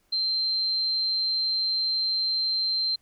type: tone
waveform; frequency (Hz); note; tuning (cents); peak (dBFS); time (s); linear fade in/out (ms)
sine; 4134; C8; -22; -23; 0.12-2.96; 10
effects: pink hiss -68 dBFS RMS until 3.01 s